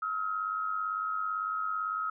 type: tone pair together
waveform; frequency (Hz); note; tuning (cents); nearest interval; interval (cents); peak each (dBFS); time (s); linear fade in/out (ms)
sine; 1280 / 1377.9; D#6 / F6; +49 / -24; minor second; 127; -31 / -36; 0.02-2.1; 5
effects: none